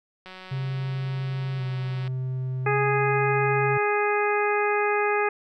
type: click train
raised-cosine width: 0.3 ms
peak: -26 dBFS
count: 339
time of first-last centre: 0.26-2.077 s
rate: 186 Hz
type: tone with vibrato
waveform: triangle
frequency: 131.3 Hz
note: C3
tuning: 6 cents sharp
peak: -24 dBFS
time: 0.51-3.78 s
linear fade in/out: 10 ms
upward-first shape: square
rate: 0.46 Hz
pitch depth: 27 cents each way
type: harmonic tone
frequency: 414.6 Hz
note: G#4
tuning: 3 cents flat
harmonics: 1 / 2 / 3 / 4 / 5 / 6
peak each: -24 / -27 / -29 / -30 / -31 / -32 dBFS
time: 2.66-5.29 s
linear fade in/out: 5 ms
effects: none